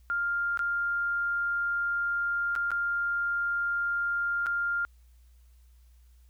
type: tone with dropouts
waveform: sine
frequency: 1400 Hz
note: F6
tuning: 4 cents sharp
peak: -26 dBFS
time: 0.1-4.85 s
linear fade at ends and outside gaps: 0 ms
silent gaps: 0.574-0.592 / 2.553-2.561 / 2.706-2.716 / 4.461-4.467 s
effects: added 60 Hz sine -54 dBFS peak until 6.29 s + white hiss -71 dBFS RMS until 6.29 s